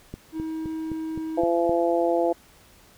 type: click train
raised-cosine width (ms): 3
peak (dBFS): -21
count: 7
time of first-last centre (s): 0.14-1.694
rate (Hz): 3.86
type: tone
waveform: triangle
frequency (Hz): 318.7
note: D#4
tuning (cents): +42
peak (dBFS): -26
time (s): 0.32-1.44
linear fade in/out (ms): 50
type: harmonic tone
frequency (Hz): 170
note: F3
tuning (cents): -46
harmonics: 2 / 3 / 4 / 5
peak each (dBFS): -24 / -24 / -24 / -32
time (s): 1.37-2.33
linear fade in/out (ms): 10
effects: pink hiss -54 dBFS RMS until 2.97 s